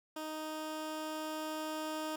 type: tone with level ramp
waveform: 15% pulse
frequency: 311.1 Hz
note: D#4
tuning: in tune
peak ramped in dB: -33 to -30 dBFS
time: 0.16-2.16 s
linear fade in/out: 5 ms
effects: none

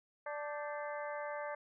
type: harmonic tone with a mistuned harmonic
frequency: 293.7 Hz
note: D4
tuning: in tune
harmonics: 2 / 3 / 4 / 5 / 6 / 7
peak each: -41 / -45 / -47 / -49 / -51 / -52 dBFS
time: 0.26-1.55 s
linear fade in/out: 5 ms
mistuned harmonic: 5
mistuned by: +110 cents
effects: none

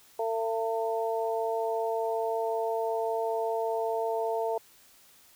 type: harmonic tone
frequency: 225.3 Hz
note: A3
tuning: 41 cents sharp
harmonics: 2 / 3 / 4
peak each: -30 / -31 / -34 dBFS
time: 0.19-4.58 s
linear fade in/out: 5 ms
effects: white hiss -58 dBFS RMS until 5.35 s

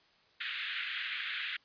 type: band-pass noise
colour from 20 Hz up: pink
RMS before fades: -38 dBFS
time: 0.4-1.57 s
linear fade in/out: 10 ms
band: 1500 to 3700 Hz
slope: 48 dB/octave
effects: white hiss -66 dBFS RMS until 1.64 s + resampled to 11025 Hz

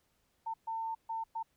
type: tone bursts at uneven times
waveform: sine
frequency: 901 Hz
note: A5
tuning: 41 cents sharp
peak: -34 dBFS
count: 4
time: 0.46-0.54 / 0.67-0.95 / 1.09-1.24 / 1.35-1.43 s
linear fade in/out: 10 ms
effects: pink hiss -75 dBFS RMS until 1.56 s

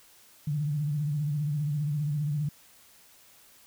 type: tone with vibrato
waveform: sine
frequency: 147.8 Hz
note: D3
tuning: 11 cents sharp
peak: -26 dBFS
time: 0.47-2.49 s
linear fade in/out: 5 ms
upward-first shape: sine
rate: 15 Hz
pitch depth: 78 cents each way
effects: white hiss -57 dBFS RMS until 3.66 s

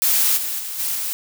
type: noise with level steps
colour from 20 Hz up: blue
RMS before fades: -17 / -25 / -29 / -23 / -25 dBFS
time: 0.02-1.13 s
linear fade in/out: 0 ms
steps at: 0.36 / 0.58 / 0.78 / 0.94 s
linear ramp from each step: 20 ms
effects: none

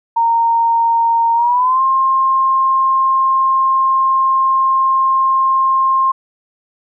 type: tone with pitch glide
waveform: sine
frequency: 924 to 1061.4 Hz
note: A#5 to C6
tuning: -16 to +24 cents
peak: -10 dBFS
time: 0.16-6.12 s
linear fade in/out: 10 ms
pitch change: +240 cents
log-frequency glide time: 1.34-1.82 s
effects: none

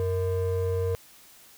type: ring-modulated tone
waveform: triangle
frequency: 278.2 Hz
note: C#4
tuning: 6 cents sharp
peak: -19 dBFS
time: 0-0.95 s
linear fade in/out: 0 ms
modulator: 186 Hz
effects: white hiss -53 dBFS RMS until 1.57 s

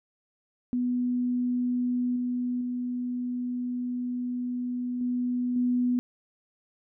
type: tone with level steps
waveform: sine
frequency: 246.9 Hz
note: B3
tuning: in tune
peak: -24 / -26 / -28 / -25 / -22 dBFS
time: 0.73-5.99 s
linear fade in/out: 0 ms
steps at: 2.16 / 2.61 / 5.01 / 5.56 s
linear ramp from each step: 2 ms
effects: none

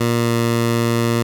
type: tone with pitch glide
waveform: 15% pulse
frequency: 117.9 to 116.88 Hz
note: A#2 to A#2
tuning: +20 to +5 cents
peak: -9 dBFS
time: 0-1.23 s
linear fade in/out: 10 ms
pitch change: -15 cents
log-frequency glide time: 0.16-0.33 s
effects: none

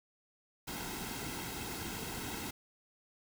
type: noise with comb filter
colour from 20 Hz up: pink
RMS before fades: -41 dBFS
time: 0.67-2.51 s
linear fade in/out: 10 ms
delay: 1.7 ms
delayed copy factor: -0.6
effects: none

